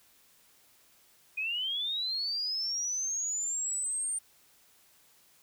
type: linear sweep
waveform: sine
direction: up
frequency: 2463 to 8870 Hz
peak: -30 dBFS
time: 1.37-4.19 s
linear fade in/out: 10 ms
effects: white hiss -63 dBFS RMS until 5.42 s